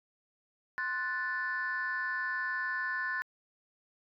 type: chord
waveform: sine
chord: F# diminished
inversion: second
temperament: equal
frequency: 1046.5 / 1480 / 1760 Hz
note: C6 / F#6 / A6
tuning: 0 / 0 / 0 cents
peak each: -38 / -35 / -33 dBFS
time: 0.78-3.22 s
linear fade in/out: 0 ms
effects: tanh soft clip ceiling -25 dBFS